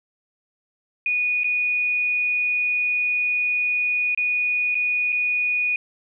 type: tone with dropouts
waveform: sine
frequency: 2465 Hz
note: D#7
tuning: 17 cents flat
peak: -19 dBFS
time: 1.06-5.76 s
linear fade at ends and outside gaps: 2 ms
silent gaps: 1.435-1.443 / 4.148-4.175 / 4.746-4.752 / 5.122-5.126 s
effects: none